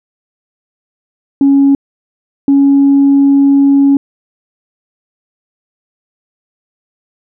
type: tone pair in turn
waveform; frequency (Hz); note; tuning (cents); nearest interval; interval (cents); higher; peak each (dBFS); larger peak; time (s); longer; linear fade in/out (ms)
sine; 277.2 / 278.2; C#4 / C#4; 0 / +6; unison; 6; second; -3; neither; 1.41-1.75 / 2.48-3.97; second; 2
effects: tanh soft clip ceiling -1 dBFS